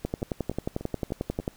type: two click trains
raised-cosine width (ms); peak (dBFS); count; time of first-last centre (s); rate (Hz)
2; -23 / -14; 5 / 17; 0.22-1.4 / 0.05-1.479; 3.39 / 11.2
effects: pink hiss -56 dBFS RMS until 1.56 s